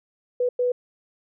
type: tone bursts at uneven times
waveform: sine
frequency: 493.9 Hz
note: B4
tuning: in tune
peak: -19 dBFS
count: 2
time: 0.4-0.49 / 0.59-0.72 s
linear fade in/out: 5 ms
effects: none